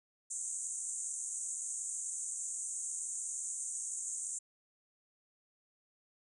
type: band-pass noise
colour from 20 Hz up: white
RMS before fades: -40 dBFS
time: 0.3-4.39 s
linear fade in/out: 10 ms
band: 6500 to 9000 Hz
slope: 96 dB/octave
effects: none